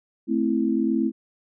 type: chord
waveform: sine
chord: A minor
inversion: none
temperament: equal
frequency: 220 / 261.6 / 329.6 Hz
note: A3 / C4 / E4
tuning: 0 / 0 / 0 cents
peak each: -24 dBFS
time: 0.27-1.12 s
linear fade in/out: 50 ms
effects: none

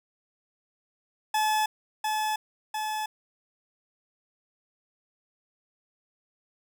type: tone with echo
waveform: 40% pulse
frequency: 860 Hz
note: A5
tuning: 40 cents flat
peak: -22 dBFS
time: 1.34-1.66 s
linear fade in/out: 5 ms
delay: 700 ms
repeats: 2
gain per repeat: -3 dB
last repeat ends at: 3.06 s
effects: none

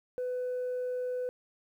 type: tone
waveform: sine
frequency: 500 Hz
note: B4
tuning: 21 cents sharp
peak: -29 dBFS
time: 0.18-1.29 s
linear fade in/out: 0 ms
effects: tanh soft clip ceiling -29 dBFS + 11-bit

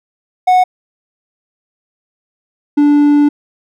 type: tone pair in turn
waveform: triangle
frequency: 735 / 291.7 Hz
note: F#5 / D4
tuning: -12 / -12 cents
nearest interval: octave + major third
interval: 1600 cents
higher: first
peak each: -4 dBFS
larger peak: neither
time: 0.47-0.64 / 2.77-3.29 s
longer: second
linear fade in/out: 10 ms
effects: none

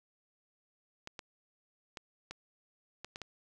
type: clicks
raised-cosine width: 0.2 ms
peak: -25 dBFS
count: 7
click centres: 1.074 / 1.192 / 1.972 / 2.31 / 3.046 / 3.159 / 3.217 s
effects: none

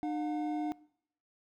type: tone pair together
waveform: triangle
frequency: 302.7 / 720 Hz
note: D#4 / F#5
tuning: -48 / -47 cents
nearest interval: octave + minor third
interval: 1501 cents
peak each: -31 / -36 dBFS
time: 0.03-0.72 s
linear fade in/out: 0 ms
effects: noise-tail reverb RT60 0.7 s tail -22 dB re dry

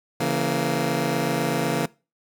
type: chord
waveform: 15% pulse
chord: A# diminished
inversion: first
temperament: just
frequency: 139.85 / 167.82 / 233.1 Hz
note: C#3 / E3 / A#3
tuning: +16 / +31 / 0 cents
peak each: -20 dBFS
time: 0.2-1.86 s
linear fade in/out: 5 ms
effects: noise-tail reverb RT60 0.3 s tail -22 dB re dry

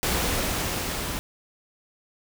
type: noise with level ramp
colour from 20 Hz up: pink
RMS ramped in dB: -24 to -31 dBFS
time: 0.03-1.19 s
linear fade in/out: 0 ms
effects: none

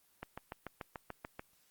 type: click train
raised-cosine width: 0.5 ms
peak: -26 dBFS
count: 9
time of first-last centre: 0.23-1.394 s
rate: 6.87 Hz
effects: white hiss -70 dBFS RMS until 1.7 s + Opus 24 kbps

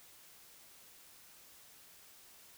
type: silence
effects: white hiss -59 dBFS RMS until 2.57 s

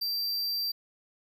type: tone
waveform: square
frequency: 4699 Hz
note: D8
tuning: in tune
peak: -29 dBFS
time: 0.01-0.72 s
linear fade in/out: 10 ms
effects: none

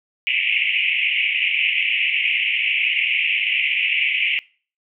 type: band-pass noise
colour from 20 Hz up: white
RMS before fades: -20 dBFS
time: 0.27-4.39 s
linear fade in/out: 0 ms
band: 2100 to 2900 Hz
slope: 96 dB/octave
effects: noise-tail reverb RT60 0.4 s tail -23 dB re dry

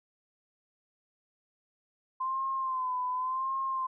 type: tone with vibrato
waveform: sine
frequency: 1035 Hz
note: C6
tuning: 19 cents flat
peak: -29 dBFS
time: 2.2-3.87 s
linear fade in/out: 10 ms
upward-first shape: sine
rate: 0.9 Hz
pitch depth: 58 cents each way
effects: none

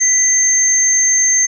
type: tone pair together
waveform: sine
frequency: 1992 / 6324 Hz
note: B6 / G8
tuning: +14 / +14 cents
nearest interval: octave + minor sixth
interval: 2000 cents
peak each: -20 / -10 dBFS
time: 0-1.47 s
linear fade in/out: 20 ms
effects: none

